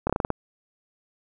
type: slowing click train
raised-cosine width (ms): 1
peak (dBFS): -9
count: 7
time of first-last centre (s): 0.07-0.303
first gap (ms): 26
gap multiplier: 1.16
effects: none